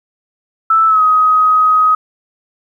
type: tone with pitch glide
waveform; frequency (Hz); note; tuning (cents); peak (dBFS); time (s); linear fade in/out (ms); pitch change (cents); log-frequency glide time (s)
sine; 1318.5 to 1259.7; E6 to D#6; 0 to +21; -7; 0.7-1.95; 5; -79; 0.87-1.02
effects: 8-bit